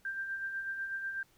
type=tone with tremolo; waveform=sine; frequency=1580 Hz; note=G6; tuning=13 cents sharp; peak=-33 dBFS; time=0.05-1.23 s; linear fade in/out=2 ms; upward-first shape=sine; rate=8.1 Hz; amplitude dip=45%; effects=pink hiss -67 dBFS RMS until 1.37 s